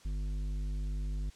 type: tone with tanh clipping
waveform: sine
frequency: 50 Hz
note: G1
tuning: 35 cents sharp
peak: -34 dBFS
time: 0.05-1.3 s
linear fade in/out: 5 ms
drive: 11 dB
effects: white hiss -59 dBFS RMS until 1.35 s + low-pass 7000 Hz 12 dB/octave